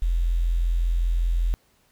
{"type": "tone with quantisation", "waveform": "sine", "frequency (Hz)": 42.63, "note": "F1", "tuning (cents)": -41, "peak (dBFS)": -19, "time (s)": [0.02, 1.54], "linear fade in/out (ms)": 0, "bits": 8, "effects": ["pink hiss -63 dBFS RMS until 1.91 s"]}